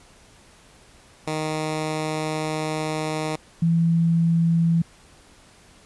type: tone pair in turn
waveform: 10% pulse / sine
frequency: 155.56 / 166.77 Hz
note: D#3 / E3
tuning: 0 / +20 cents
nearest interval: minor second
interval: 120 cents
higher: second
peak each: -16 dBFS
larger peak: neither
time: 1.27-3.36 / 3.62-4.82 s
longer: first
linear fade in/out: 5 ms
effects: pink hiss -52 dBFS RMS until 5.85 s + resampled to 24000 Hz